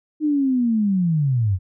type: linear sweep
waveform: sine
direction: down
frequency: 310 to 87.31 Hz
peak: -16 dBFS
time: 0.2-1.59 s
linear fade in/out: 50 ms
effects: none